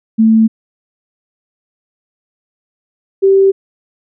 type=tone pair in turn; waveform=sine; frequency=222 / 388.8 Hz; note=A3 / G4; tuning=+16 / -14 cents; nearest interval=minor seventh; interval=970 cents; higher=second; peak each=-5 dBFS; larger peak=neither; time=0.18-0.48 / 3.22-3.52 s; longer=neither; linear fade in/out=20 ms; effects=none